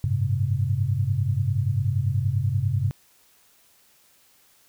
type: tone cluster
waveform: sine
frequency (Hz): 96.1 / 106.4 / 133.4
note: G2 / G#2 / C3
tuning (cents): -34 / +42 / +34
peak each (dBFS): -25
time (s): 0.04-2.91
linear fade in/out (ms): 0
effects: white hiss -59 dBFS RMS until 4.68 s